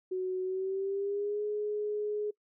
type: tone with pitch glide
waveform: sine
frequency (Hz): 371.1 to 419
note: F#4 to G#4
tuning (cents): +5 to +15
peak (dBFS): -30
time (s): 0.11-2.31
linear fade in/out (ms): 10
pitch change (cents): +210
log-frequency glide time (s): 0.43-1.43
effects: noise-tail reverb RT60 0.1 s tail -24 dB re dry